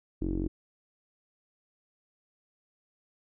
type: tone with low-pass filter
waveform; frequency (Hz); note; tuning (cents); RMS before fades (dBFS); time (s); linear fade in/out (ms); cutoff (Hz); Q
sawtooth; 45.57; F#1; -26; -31; 0.21-0.48; 10; 320; 7.4
effects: none